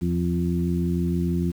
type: harmonic tone with a mistuned harmonic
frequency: 86.5 Hz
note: F2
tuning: 16 cents flat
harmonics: 1 / 2 / 3 / 4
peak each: -27 / -23 / -30 / -30 dBFS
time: 0.01-1.52 s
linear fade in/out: 20 ms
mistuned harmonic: 1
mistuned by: -87 cents
effects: 8-bit